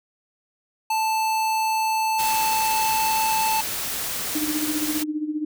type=tone; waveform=square; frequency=880 Hz; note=A5; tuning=in tune; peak=-21 dBFS; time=0.9-3.61 s; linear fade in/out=5 ms
type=noise; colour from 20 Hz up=white; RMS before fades=-28 dBFS; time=2.18-5.04 s; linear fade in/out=20 ms
type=tone with tremolo; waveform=sine; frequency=304.3 Hz; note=D#4; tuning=38 cents flat; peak=-21 dBFS; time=4.35-5.45 s; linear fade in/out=5 ms; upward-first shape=sine; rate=15 Hz; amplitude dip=70%
effects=none